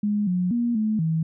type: tone with pitch steps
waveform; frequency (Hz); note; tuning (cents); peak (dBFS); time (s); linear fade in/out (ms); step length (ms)
sine; 207.6 / 180.3 / 237.6 / 216 / 161; G#3 / F#3 / A#3 / A3 / E3; 0 / -45 / +33 / -32 / -41; -20; 0.03-1.23; 5; 240
effects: none

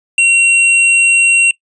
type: tone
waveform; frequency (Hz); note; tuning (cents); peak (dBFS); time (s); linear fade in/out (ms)
square; 2740; F7; -34; -7; 0.18-1.51; 2
effects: noise-tail reverb RT60 0.1 s tail -21 dB re dry + resampled to 22050 Hz

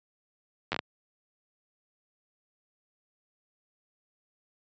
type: slowing click train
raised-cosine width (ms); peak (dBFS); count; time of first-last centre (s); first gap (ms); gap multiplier
0.3; -13; 5; 0.72-0.791; 10; 1.4
effects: high-pass 100 Hz 12 dB/octave + resampled to 16000 Hz

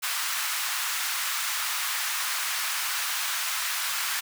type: high-pass noise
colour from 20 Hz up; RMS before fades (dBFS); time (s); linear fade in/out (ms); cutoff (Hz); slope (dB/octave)
pink; -29; 0.02-4.21; 20; 1100; 24
effects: none

